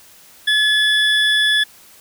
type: tone pair together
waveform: triangle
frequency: 1713 / 3432 Hz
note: A6 / A7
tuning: -47 / -44 cents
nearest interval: octave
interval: 1203 cents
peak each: -14 dBFS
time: 0.47-1.64 s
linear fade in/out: 10 ms
effects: white hiss -46 dBFS RMS until 2 s